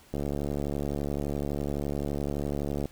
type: click train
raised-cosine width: 2 ms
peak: -18 dBFS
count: 196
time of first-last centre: 0.14-2.856 s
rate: 71.8 Hz
effects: pink hiss -56 dBFS RMS until 2.91 s